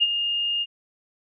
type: tone with ADSR envelope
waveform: sine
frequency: 2831 Hz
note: F7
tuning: 23 cents sharp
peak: -14 dBFS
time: 0-0.66 s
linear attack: 25 ms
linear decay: 36 ms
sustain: -8 dB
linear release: 41 ms
effects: none